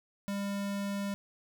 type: tone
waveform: square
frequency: 200 Hz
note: G3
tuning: 35 cents sharp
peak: -33 dBFS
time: 0.28-1.14 s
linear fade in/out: 0 ms
effects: none